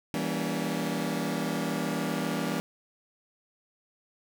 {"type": "chord", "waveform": "sawtooth", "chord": "E diminished seventh", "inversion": "none", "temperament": "just", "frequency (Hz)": [164.81, 197.78, 237.3, 284.8], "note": ["E3", "G3", "Bb3", "Db4"], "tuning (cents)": [0, 16, 31, 47], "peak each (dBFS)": -30, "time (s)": [0.14, 2.6], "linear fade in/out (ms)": 0, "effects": []}